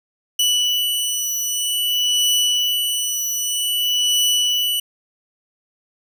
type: beating tone pair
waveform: sawtooth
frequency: 2960 / 2960.52 Hz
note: F#7 / F#7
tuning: 0 / 0 cents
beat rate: 0.52 Hz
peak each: -16 / -19 dBFS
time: 0.39-4.8 s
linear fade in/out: 5 ms
effects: none